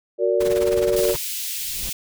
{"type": "chord", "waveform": "sine", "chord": "Gb augmented", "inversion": "none", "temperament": "just", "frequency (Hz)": [370, 462.5, 578.1], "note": ["Gb4", "Bb4", "D5"], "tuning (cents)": [0, -14, -27], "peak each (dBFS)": -21, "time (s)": [0.18, 1.16], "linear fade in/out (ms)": 50}
{"type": "noise with tremolo", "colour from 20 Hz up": "pink", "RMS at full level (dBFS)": -29, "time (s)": [0.4, 1.17], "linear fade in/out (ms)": 10, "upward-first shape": "sine", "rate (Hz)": 19, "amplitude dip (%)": 75}
{"type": "high-pass noise", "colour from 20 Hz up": "white", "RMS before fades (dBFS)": -28, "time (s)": [0.96, 1.93], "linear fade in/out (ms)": 5, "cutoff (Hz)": 2400, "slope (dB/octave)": 24}
{"type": "noise with exponential growth", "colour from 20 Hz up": "brown", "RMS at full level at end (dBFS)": -30, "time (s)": [1.46, 1.9], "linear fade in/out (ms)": 5, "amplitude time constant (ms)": 95}
{"effects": []}